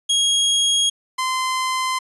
sawtooth tone pair in turn, 3283 / 1034.1 Hz, G#7 / C6, -21 / -21 cents, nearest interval octave + minor sixth, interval 2000 cents, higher first, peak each -12 / -16 dBFS, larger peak first, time 0.09-0.9 / 1.18-1.99 s, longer neither, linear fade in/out 10 ms, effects resampled to 24000 Hz

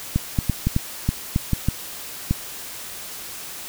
clicks, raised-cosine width 5 ms, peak -6 dBFS, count 10, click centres 0.16 / 0.388 / 0.497 / 0.67 / 0.764 / 1.09 / 1.361 / 1.533 / 1.686 / 2.31 s, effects white hiss -35 dBFS RMS until 3.68 s

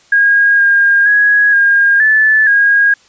sine tone with pitch steps, 1632 / 1615 / 1664 / 1618 / 1742 / 1635 Hz, G#6 / G#6 / G#6 / G#6 / A6 / G#6, -31 / -49 / +3 / -46 / -18 / -28 cents, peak -6 dBFS, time 0.12-2.94 s, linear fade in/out 5 ms, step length 470 ms, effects white hiss -48 dBFS RMS until 3.08 s + resampled to 16000 Hz

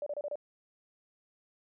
sine tone bursts, 585 Hz, D5, 7 cents flat, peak -33 dBFS, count 5, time 0.02-0.356 s, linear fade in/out 2 ms, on 44 ms, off 29 ms, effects none

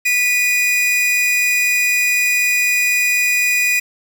45% pulse tone pair together, 1975.5 / 2464 Hz, B6 / D#7, 0 / -17 cents, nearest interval major third, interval 383 cents, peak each -21 / -14 dBFS, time 0.05-3.8 s, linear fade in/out 10 ms, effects 7-bit

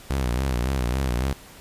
sawtooth tone with vibrato, 63.6 Hz, C2, 48 cents flat, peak -18 dBFS, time 0.1-1.33 s, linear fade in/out 5 ms, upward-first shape sine, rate 3.6 Hz, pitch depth 130 cents each way, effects pink hiss -46 dBFS RMS until 1.6 s + resampled to 32000 Hz

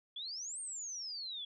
sine exponential two-way sweep, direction up then down, 3322 to 8840 to 3322 Hz, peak -40 dBFS, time 0.16-1.45 s, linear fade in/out 5 ms, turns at 0.6 s, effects none

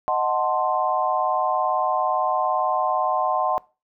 sine chord, D# diminished seventh, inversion none, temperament equal, 622.3 / 740 / 880 / 1046.5 Hz, D#5 / F#5 / A5 / C6, 0 / 0 / 0 / 0 cents, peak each -26 / -23 / -27 / -24 dBFS, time 0.08-3.58 s, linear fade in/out 0 ms, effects noise-tail reverb RT60 0.3 s tail -22 dB re dry

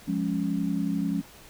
sine chord, Db major, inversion first, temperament equal with one note detuned, 176.44 / 207.7 / 277.2 Hz, F3 / Ab3 / Db4, +18 / 0 / 0 cents, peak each -29 dBFS, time 0.07-1.22 s, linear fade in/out 20 ms, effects pink hiss -50 dBFS RMS until 1.49 s

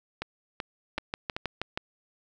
two click trains, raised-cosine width 0.3 ms, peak -16 / -14 dBFS, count 4 / 6, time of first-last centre 0.22-1.365 / 0.98-1.775 s, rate 2.62 / 6.29 Hz, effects none

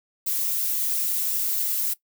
violet noise with flanger, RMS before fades -25 dBFS, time 0.26-1.94 s, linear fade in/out 10 ms, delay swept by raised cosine 1.4 to 6 ms, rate 2.8 Hz, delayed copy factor +0.55, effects noise-tail reverb RT60 0.1 s tail -18 dB re dry

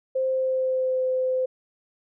sine tone with pitch glide, 523.3 to 514.6 Hz, C5 to C5, 0 to -29 cents, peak -21 dBFS, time 0.15-1.46 s, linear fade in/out 10 ms, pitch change -29 cents, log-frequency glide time 0.27-1.03 s, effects none

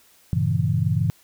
sine chord, G diminished seventh, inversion none, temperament equal, 98 / 116.54 / 138.59 / 164.81 Hz, G2 / Bb2 / Db3 / Fb3, 0 / 0 / 0 / 0 cents, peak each -24 dBFS, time 0.33-1.1 s, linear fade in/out 0 ms, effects white hiss -56 dBFS RMS until 1.23 s

